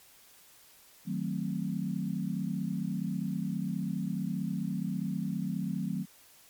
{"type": "chord", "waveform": "sine", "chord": "D# diminished seventh", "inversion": "none", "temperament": "equal", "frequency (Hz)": [155.56, 185, 220, 261.6], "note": ["D#3", "F#3", "A3", "C4"], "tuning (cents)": [0, 0, 0, 0], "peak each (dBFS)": [-37, -33, -36, -39], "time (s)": [1.05, 6.06], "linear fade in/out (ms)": 50, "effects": ["white hiss -58 dBFS RMS until 6.49 s", "MP3 96 kbps"]}